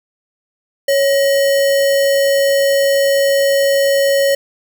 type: tone with sample-and-hold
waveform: sine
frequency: 554.4 Hz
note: C#5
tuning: in tune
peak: -10 dBFS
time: 0.88-4.35 s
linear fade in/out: 5 ms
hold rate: 2450 Hz
effects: none